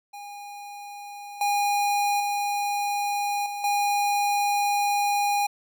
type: tone with level steps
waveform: square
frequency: 816 Hz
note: G#5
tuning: 31 cents flat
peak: -38 / -22 / -25 / -31 / -22 dBFS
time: 0.13-5.47 s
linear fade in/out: 10 ms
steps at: 1.41 / 2.2 / 3.46 / 3.64 s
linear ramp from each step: 2 ms
effects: none